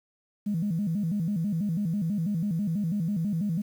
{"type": "tone with vibrato", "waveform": "sine", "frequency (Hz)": 184.1, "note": "F#3", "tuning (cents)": -8, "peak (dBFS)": -24, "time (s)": [0.46, 3.62], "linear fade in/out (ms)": 10, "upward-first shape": "square", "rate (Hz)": 6.1, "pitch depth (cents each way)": 200, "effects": ["tanh soft clip ceiling -20 dBFS", "9-bit"]}